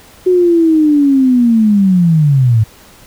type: linear sweep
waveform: sine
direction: down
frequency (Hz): 370 to 105.6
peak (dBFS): -6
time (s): 0.26-2.64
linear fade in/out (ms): 10
effects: pink hiss -41 dBFS RMS until 3.06 s